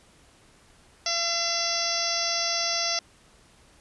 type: harmonic tone with a mistuned harmonic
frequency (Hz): 679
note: F5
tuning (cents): -49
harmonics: 1 / 2 / 3 / 4 / 5 / 6 / 7 / 8 / 9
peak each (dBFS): -33 / -36 / -35 / -37 / -36 / -36 / -31 / -30 / -31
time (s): 1.06-2.99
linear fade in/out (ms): 2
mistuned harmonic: 9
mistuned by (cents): -20
effects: pink hiss -57 dBFS RMS until 3.8 s + resampled to 24000 Hz